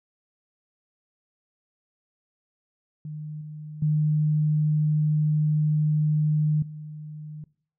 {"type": "tone with level steps", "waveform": "sine", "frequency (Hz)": 152.2, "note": "D#3", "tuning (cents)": -38, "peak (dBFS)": [-32, -35, -19, -35], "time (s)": [3.05, 7.44], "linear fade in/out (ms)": 2, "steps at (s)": [3.41, 3.82, 6.62], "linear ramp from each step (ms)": 5, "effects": ["noise-tail reverb RT60 0.5 s tail -21 dB re dry"]}